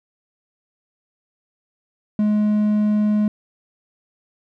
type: tone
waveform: triangle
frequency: 210.6 Hz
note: G#3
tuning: 24 cents sharp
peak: -13 dBFS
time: 2.19-3.28 s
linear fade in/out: 2 ms
effects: none